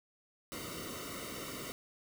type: noise with comb filter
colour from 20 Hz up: pink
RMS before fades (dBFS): -43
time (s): 0.52-1.72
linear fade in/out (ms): 0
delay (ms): 1.2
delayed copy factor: -1
effects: none